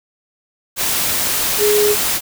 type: tone in noise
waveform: sine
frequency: 417.4 Hz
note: G#4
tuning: 9 cents sharp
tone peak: -12 dBFS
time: 1.58-1.96 s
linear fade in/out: 50 ms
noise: white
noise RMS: -18 dBFS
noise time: 0.76-2.21 s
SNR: +3 dB
effects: none